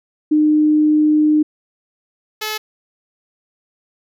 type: tone pair in turn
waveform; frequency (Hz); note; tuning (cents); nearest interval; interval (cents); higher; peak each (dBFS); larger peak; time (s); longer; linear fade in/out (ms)
sine / 5% pulse; 304.2 / 430.2; D#4 / A4; -39 / -39; tritone; 600; second; -10; neither; 0.31-1.43 / 2.41-2.58; first; 10
effects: none